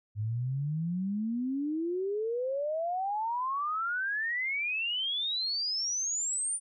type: exponential sweep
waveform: sine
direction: up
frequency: 102.2 to 9400 Hz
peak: -29 dBFS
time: 0.15-6.6 s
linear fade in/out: 50 ms
effects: none